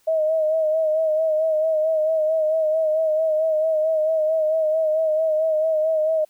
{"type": "tone with vibrato", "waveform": "sine", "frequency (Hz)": 630, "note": "D#5", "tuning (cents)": 21, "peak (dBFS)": -17, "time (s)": [0.07, 6.25], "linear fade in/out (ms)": 10, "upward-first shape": "sine", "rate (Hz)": 4.5, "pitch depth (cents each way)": 43, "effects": ["white hiss -62 dBFS RMS until 6.29 s"]}